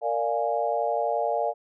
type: chord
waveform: sine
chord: Bb dominant seventh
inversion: none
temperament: equal with one note detuned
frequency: 462.4 / 587.3 / 698.5 / 830.6 Hz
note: Bb4 / D5 / F5 / Ab5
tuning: -14 / 0 / 0 / 0 cents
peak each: -30 / -28 / -27 / -30 dBFS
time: 0.01-1.54 s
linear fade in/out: 50 ms
effects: none